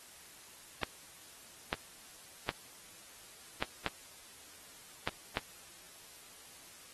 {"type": "clicks", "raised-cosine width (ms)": 0.3, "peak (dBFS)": -15, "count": 7, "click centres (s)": [0.833, 1.729, 2.491, 3.625, 3.863, 5.075, 5.371], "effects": ["white hiss -55 dBFS RMS until 6.93 s", "AAC 32 kbps"]}